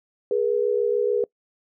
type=tone pair together; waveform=sine; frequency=415.3 / 482.1 Hz; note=G#4 / B4; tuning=0 / -42 cents; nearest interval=minor third; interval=258 cents; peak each=-22 dBFS; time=0.31-1.24 s; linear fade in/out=2 ms; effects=noise-tail reverb RT60 0.1 s tail -24 dB re dry